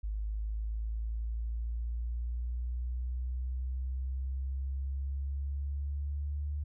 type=linear sweep; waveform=sine; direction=up; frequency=52 to 73.42 Hz; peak=-32 dBFS; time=0.03-6.64 s; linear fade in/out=10 ms; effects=none

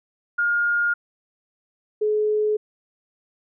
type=tone pair in turn; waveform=sine; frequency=1419 / 425.1 Hz; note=F6 / G#4; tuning=+27 / +40 cents; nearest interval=octave + major sixth; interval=2087 cents; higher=first; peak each=-18 dBFS; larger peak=neither; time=0.38-0.94 / 2.01-2.57 s; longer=neither; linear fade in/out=10 ms; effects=none

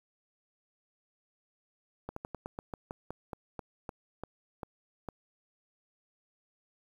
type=slowing click train; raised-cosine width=1 ms; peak=-24 dBFS; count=15; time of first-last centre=2.09-5.087 s; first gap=74 ms; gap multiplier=1.15; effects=9-bit

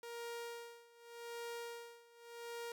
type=tone with tremolo; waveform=sawtooth; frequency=469.8 Hz; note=A#4; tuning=13 cents sharp; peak=-39 dBFS; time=0.03-2.72 s; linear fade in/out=2 ms; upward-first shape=sine; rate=0.85 Hz; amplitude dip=90%; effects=none

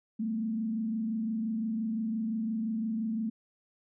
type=tone with frequency modulation; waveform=sine; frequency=221.7 Hz; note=A3; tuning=13 cents sharp; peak=-29 dBFS; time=0.19-3.3 s; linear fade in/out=10 ms; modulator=25.8 Hz; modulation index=0.52; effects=none

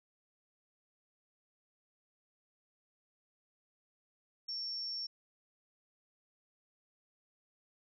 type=tone; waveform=sine; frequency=5460 Hz; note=F8; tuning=40 cents flat; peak=-37 dBFS; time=4.48-5.07 s; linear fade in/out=10 ms; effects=none

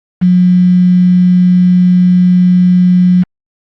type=tone with quantisation; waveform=sine; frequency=180.2 Hz; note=F#3; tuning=45 cents flat; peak=-4 dBFS; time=0.21-3.24 s; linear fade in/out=20 ms; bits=4; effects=low-pass 2000 Hz 12 dB/octave + Opus 48 kbps

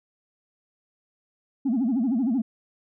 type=tone with vibrato; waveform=sine; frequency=246.9 Hz; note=B3; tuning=in tune; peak=-19 dBFS; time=1.65-2.42 s; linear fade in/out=10 ms; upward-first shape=sine; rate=13 Hz; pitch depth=220 cents each way; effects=tanh soft clip ceiling -18 dBFS

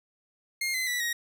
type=tone with pitch steps; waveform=sawtooth; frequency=2129 / 2045 / 1963.6 / 1885.8 Hz; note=C7 / C7 / B6 / A#6; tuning=+30 / -40 / -10 / +20 cents; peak=-24 dBFS; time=0.61-1.13 s; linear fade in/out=5 ms; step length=130 ms; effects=none

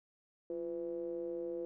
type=ring-modulated tone; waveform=triangle; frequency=79.6 Hz; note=D#2; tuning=40 cents sharp; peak=-32 dBFS; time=0.5-1.65 s; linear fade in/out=0 ms; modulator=425 Hz; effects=none

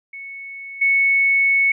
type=tone with level steps; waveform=sine; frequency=2210 Hz; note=C#7; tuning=6 cents flat; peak=-31 / -13 dBFS; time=0.13-1.72 s; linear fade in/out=5 ms; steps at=0.81 s; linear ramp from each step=10 ms; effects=none

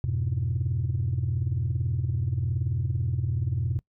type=chord; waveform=sine; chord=F diminished; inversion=none; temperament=just; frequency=87.31 / 104.77 / 125.72 Hz; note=F2 / Ab2 / Cb3; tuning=0 / +16 / +31 cents; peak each=-28 / -29 / -26 dBFS; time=0.04-3.79 s; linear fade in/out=0 ms; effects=noise-tail reverb RT60 0.1 s tail -24 dB re dry + tanh soft clip ceiling -19 dBFS

